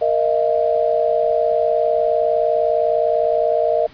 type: chord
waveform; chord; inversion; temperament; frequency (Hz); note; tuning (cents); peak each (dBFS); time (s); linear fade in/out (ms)
sine; Bb suspended fourth; none; equal with one note detuned; 466.2 / 622.3 / 682.1; Bb4 / Eb5 / F5; 0 / 0 / -41; -20 / -17 / -20; 0.01-3.87; 10
effects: pink hiss -45 dBFS RMS until 3.93 s + resampled to 11025 Hz